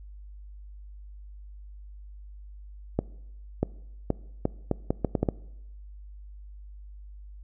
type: accelerating click train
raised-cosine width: 2 ms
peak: -10 dBFS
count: 10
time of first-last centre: 2.99-5.288 s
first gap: 640 ms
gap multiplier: 0.74
effects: noise-tail reverb RT60 0.9 s tail -22 dB re dry + added 50 Hz sine -42 dBFS peak until 7.43 s